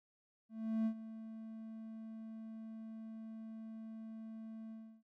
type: tone with ADSR envelope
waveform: triangle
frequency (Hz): 222.1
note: A3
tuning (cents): +16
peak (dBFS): -29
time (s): 0.49-5.03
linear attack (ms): 370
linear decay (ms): 77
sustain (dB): -15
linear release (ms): 320
effects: none